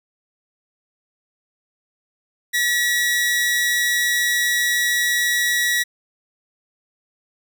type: tone pair together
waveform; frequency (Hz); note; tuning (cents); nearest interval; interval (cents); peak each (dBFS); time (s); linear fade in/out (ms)
sawtooth; 1760 / 1927.6; A6 / B6; 0 / -43; major second; 157; -25 / -14; 2.53-5.84; 20
effects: none